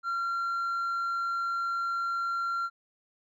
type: tone with hard clipping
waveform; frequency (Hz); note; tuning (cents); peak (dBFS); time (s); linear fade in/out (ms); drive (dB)
triangle; 1374; F6; -29; -27; 0.03-2.7; 50; 1
effects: none